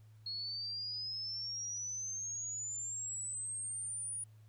sine exponential sweep, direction up, 4298 to 9700 Hz, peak -38 dBFS, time 0.26-4.24 s, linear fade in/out 5 ms, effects added 108 Hz sine -56 dBFS peak until 4.48 s + pink hiss -74 dBFS RMS until 4.48 s

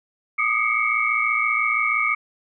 sine tone cluster, 1204 / 1250 / 2170 / 2285 Hz, D6 / D#6 / C#7 / D7, +43 / +8 / -37 / -48 cents, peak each -28 / -25 / -22 / -23 dBFS, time 0.38-2.15 s, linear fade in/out 10 ms, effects none

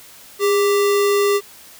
sine tone with sample-and-hold, 406.6 Hz, G#4, 37 cents flat, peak -13 dBFS, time 0.39-1.41 s, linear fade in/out 50 ms, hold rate 1575 Hz, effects white hiss -43 dBFS RMS until 1.79 s

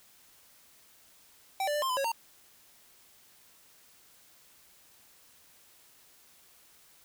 square tone with pitch steps, 774 / 588 / 593 / 1055 / 1011 / 549 / 919 Hz, G5 / D5 / D5 / C6 / B5 / C#5 / A#5, -22 / +2 / +17 / +14 / +40 / -17 / -25 cents, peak -29 dBFS, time 1.6-2.118 s, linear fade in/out 2 ms, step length 74 ms, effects white hiss -60 dBFS RMS until 7.04 s

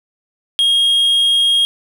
triangle tone, 3257 Hz, G#7, 34 cents flat, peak -9 dBFS, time 0.59-1.65 s, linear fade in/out 0 ms, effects 7-bit

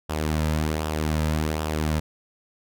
sawtooth tone with flanger, 77.5 Hz, D#2, 6 cents flat, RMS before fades -25 dBFS, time 0.09-2 s, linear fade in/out 10 ms, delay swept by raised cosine 0.46 to 2.76 ms, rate 1.3 Hz, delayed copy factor -0.5, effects none

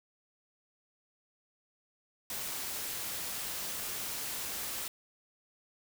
white noise, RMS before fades -38 dBFS, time 2.3-4.88 s, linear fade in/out 2 ms, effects none

